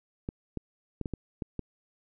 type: clicks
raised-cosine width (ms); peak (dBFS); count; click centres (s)
3; -20; 7; 0.289 / 0.573 / 1.013 / 1.058 / 1.137 / 1.422 / 1.593
effects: none